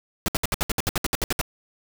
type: noise bursts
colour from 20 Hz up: pink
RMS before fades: -23 dBFS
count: 14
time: 0.26-1.413 s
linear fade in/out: 0 ms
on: 22 ms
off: 65 ms
effects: none